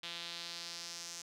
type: tone with band-pass filter sweep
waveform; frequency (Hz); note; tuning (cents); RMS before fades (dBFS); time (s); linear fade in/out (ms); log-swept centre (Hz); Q
sawtooth; 170.6; F3; -40; -45; 0.03-1.22; 5; 3500 to 6200; 2.7
effects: none